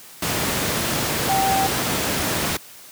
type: tone in noise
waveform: sine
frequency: 775 Hz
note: G5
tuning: 20 cents flat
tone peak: -18 dBFS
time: 1.29-1.67 s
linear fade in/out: 5 ms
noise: pink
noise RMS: -22 dBFS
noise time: 0.22-2.57 s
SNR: +1 dB
effects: white hiss -43 dBFS RMS until 2.91 s + high-pass 100 Hz 12 dB/octave